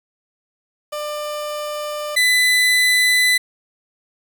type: tone pair in turn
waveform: 30% pulse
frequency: 596 / 1999.4 Hz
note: D5 / B6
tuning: +25 / +21 cents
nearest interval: octave + major sixth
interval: 2096 cents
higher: second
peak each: -21 / -10 dBFS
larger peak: second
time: 0.92-2.16 / 2.16-3.38 s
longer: first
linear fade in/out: 10 ms
effects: 8-bit